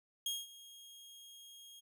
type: tone with ADSR envelope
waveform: sawtooth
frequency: 3258 Hz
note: G#7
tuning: 34 cents flat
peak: -31 dBFS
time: 0.26-1.81 s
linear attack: 3 ms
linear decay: 200 ms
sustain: -19 dB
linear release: 23 ms
effects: none